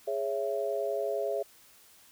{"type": "chord", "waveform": "sine", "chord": "C# minor", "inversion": "second", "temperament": "just", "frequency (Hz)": [415.8, 554.4, 665.2], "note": ["G#4", "C#5", "E5"], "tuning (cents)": [2, 0, 16], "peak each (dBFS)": -33, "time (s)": [0.07, 1.43], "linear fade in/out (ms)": 10, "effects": ["white hiss -58 dBFS RMS until 2.11 s"]}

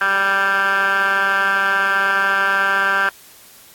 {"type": "tone with band-pass filter", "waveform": "10% pulse", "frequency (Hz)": 196, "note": "G3", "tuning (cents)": 0, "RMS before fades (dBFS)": -17, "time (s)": [0.01, 3.09], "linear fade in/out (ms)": 2, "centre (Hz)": 1600, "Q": 8.9, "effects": ["white hiss -45 dBFS RMS until 3.74 s", "AAC 64 kbps"]}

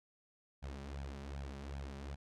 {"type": "tone with flanger", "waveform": "sawtooth", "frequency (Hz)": 69.3, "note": "C#2", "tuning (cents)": 0, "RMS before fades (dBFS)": -45, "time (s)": [0.62, 2.16], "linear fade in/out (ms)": 20, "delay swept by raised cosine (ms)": [1.2, 5.2], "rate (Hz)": 2.6, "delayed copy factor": 0.8, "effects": ["low-pass 7000 Hz 12 dB/octave"]}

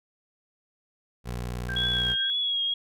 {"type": "tone with pitch glide", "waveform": "20% pulse", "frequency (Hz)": [60.7, 60.28], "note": ["B1", "B1"], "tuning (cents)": [-29, -41], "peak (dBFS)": -26, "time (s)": [1.24, 2.16], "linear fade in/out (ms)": 50, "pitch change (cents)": -12, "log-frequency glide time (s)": [1.46, 1.81]}
{"type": "tone with tremolo", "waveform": "sine", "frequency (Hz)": 1579, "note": "G6", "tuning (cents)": 12, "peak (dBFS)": -30, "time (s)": [1.69, 2.3], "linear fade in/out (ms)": 0, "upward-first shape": "sine", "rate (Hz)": 7.9, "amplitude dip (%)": 45}
{"type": "tone with vibrato", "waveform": "sine", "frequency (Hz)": 3322, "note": "G#7", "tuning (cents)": 0, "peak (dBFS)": -24, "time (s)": [1.76, 2.74], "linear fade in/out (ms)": 5, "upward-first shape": "triangle", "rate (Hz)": 2, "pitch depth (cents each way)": 41}
{"effects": []}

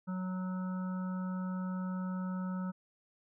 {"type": "harmonic tone", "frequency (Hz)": 185, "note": "F#3", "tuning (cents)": 0, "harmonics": [1, 3, 5, 7, 8], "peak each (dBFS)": [-34, -50, -50, -48, -55], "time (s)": [0.07, 2.72], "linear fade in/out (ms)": 20, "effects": []}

